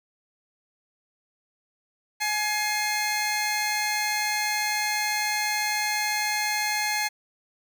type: tone pair together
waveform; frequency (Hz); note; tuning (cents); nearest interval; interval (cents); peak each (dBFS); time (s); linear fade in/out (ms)
20% pulse; 842 / 2122; G#5 / C7; +24 / +24; octave + major third; 1600; -22; 2.2-7.09; 20
effects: none